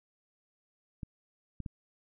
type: clicks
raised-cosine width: 5 ms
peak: -26 dBFS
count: 3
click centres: 1.032 / 1.603 / 1.662 s
effects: none